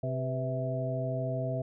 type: harmonic tone with a mistuned harmonic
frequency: 130.4 Hz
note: C3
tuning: 5 cents flat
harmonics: 1 / 2 / 3 / 4 / 5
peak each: -32 / -40 / -42 / -40 / -34 dBFS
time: 0.03-1.62 s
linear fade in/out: 5 ms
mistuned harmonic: 4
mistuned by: -81 cents
effects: none